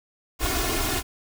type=noise with comb filter; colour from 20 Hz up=pink; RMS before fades=-25 dBFS; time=0.39-1.03 s; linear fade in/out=50 ms; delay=2.8 ms; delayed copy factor=+0.85; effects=none